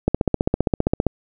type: click train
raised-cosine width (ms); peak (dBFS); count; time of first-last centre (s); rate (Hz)
2; -3; 16; 0.08-1.067; 15.2
effects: none